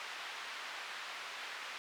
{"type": "band-pass noise", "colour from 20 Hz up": "pink", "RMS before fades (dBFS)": -45, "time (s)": [0, 1.78], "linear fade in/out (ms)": 0, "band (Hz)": [1200, 3400], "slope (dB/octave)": 12, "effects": []}